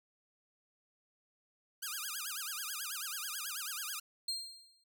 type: tone with vibrato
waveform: 5% pulse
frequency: 1407 Hz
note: F6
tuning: 12 cents sharp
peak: -27 dBFS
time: 1.82-4 s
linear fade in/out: 10 ms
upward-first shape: sine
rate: 9.2 Hz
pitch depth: 290 cents each way
type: tone with exponential decay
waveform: 35% pulse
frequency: 4195 Hz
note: C8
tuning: 4 cents sharp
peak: -31 dBFS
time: 4.28-4.84 s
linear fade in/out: 5 ms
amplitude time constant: 120 ms
effects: none